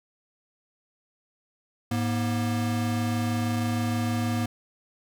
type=tone pair together; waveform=square; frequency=106.1 / 238.8 Hz; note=G#2 / A#3; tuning=+38 / +42 cents; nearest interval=octave + major second; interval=1404 cents; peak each=-28 / -28 dBFS; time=1.91-4.46 s; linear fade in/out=5 ms; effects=none